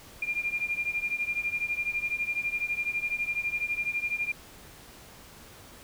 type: beating tone pair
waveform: sine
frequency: 2398 / 2410 Hz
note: D7 / D7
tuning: +36 / +44 cents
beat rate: 12 Hz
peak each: -30 / -32 dBFS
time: 0.22-4.32 s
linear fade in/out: 5 ms
effects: pink hiss -50 dBFS RMS until 5.83 s